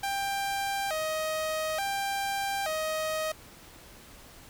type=tone with vibrato; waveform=sawtooth; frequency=705 Hz; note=F5; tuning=16 cents sharp; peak=-25 dBFS; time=0.03-3.32 s; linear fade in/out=5 ms; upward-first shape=square; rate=0.57 Hz; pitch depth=200 cents each way; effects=pink hiss -51 dBFS RMS until 4.49 s